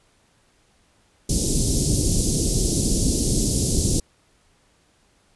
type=band-stop noise; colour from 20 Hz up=pink; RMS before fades=-20 dBFS; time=1.29-4 s; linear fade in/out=5 ms; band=400 to 5200 Hz; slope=24 dB/octave; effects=pink hiss -61 dBFS RMS until 5.35 s + resampled to 24000 Hz